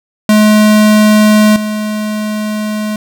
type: tone with level steps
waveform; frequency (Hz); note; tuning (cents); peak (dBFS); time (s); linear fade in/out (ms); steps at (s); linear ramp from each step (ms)
square; 212.8; G#3; +42; -5 / -15; 0.29-2.96; 2; 1.56; 2
effects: none